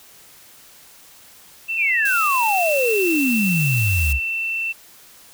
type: tone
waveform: sine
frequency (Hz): 2682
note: E7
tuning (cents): +29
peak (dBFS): -21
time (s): 1.68-4.73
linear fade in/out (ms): 20
type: exponential sweep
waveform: sine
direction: down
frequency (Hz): 2594 to 62.6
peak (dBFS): -17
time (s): 1.76-4.2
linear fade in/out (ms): 50
type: noise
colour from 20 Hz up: blue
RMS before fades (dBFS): -29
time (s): 2.05-4.13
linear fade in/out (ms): 5
effects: white hiss -47 dBFS RMS until 5.33 s